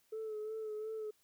sine tone with vibrato, 433.4 Hz, A4, 26 cents flat, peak -37 dBFS, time 0.12-1.11 s, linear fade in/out 10 ms, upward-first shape sine, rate 2.8 Hz, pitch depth 34 cents each way, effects tanh soft clip ceiling -36 dBFS + white hiss -73 dBFS RMS until 1.23 s

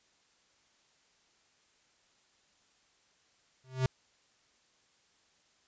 square tone with exponential growth, 130 Hz, C3, 11 cents flat, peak -24 dBFS, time 3.64-3.86 s, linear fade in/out 2 ms, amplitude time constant 47 ms, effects white hiss -69 dBFS RMS until 5.67 s + resampled to 16000 Hz

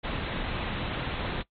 pink low-pass noise, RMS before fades -32 dBFS, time 0.03-1.43 s, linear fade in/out 20 ms, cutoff 3900 Hz, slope 96 dB/octave, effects noise-tail reverb RT60 0.1 s tail -19 dB re dry + MP3 32 kbps

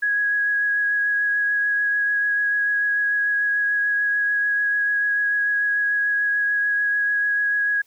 sine tone with vibrato, 1661.2 Hz, G#6, in tune, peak -18 dBFS, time 0.02-7.82 s, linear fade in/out 10 ms, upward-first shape triangle, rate 6.8 Hz, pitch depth 13 cents each way, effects white hiss -61 dBFS RMS until 7.86 s

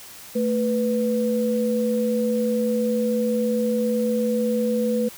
sine tone pair together, 221.7 / 493.9 Hz, A3 / B4, +13 / 0 cents, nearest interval octave + major second, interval 1387 cents, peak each -22 dBFS, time 0.35-5.09 s, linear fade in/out 10 ms, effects white hiss -42 dBFS RMS until 5.17 s

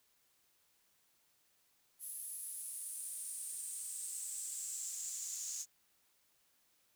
brown noise with high-pass filter sweep, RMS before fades -44 dBFS, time 1.99-5.66 s, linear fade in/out 50 ms, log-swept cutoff 11000 to 6700 Hz, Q 6.3, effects white hiss -74 dBFS RMS until 6.95 s

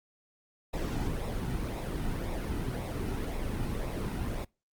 brown noise with flanger, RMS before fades -33 dBFS, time 0.73-4.45 s, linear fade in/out 10 ms, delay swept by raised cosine 0.65 to 1.85 ms, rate 1.9 Hz, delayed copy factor -0.5, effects noise-tail reverb RT60 0.3 s tail -26 dB re dry + Opus 48 kbps

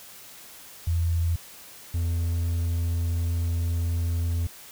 sine / triangle tone pair in turn, 84.3 / 84.71 Hz, E2 / E2, +39 / +48 cents, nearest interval unison, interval 9 cents, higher second, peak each -21 dBFS, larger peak neither, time 0.87-1.36 / 1.94-4.47 s, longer second, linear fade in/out 5 ms, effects white hiss -46 dBFS RMS until 4.71 s

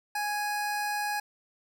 25% pulse tone, 830.6 Hz, G#5, in tune, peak -25 dBFS, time 0.15-1.2 s, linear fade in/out 5 ms, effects none

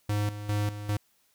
square tone with tremolo, 103.83 Hz, G#2, in tune, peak -26 dBFS, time 0.09-0.97 s, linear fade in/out 5 ms, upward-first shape square, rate 2.5 Hz, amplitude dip 70%, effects white hiss -68 dBFS RMS until 1.34 s

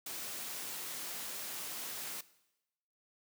white noise, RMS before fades -42 dBFS, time 0.06-2.21 s, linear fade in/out 5 ms, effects noise-tail reverb RT60 0.9 s tail -18 dB re dry + high-pass 150 Hz 12 dB/octave

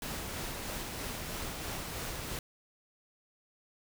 pink noise with tremolo, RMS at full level -38 dBFS, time 0.02-2.39 s, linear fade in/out 2 ms, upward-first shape sine, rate 3.1 Hz, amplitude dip 25%, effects none

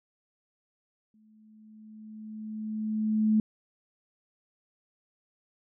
sine tone with exponential growth, 216.2 Hz, A3, 30 cents flat, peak -19 dBFS, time 1.14-3.4 s, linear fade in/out 2 ms, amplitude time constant 490 ms, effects none

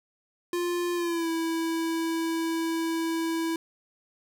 square tone with pitch glide, 350 to 328.5 Hz, F4 to E4, +4 to -6 cents, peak -27 dBFS, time 0.53-3.56 s, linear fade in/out 2 ms, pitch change -110 cents, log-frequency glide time 0.95-1.29 s, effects 9-bit

